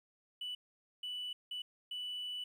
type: tone bursts at uneven times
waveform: triangle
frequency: 2969 Hz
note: F#7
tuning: 5 cents sharp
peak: -36 dBFS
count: 4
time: 0.41-0.55 / 1.03-1.33 / 1.51-1.62 / 1.91-2.44 s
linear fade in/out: 5 ms
effects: tanh soft clip ceiling -35 dBFS + 12-bit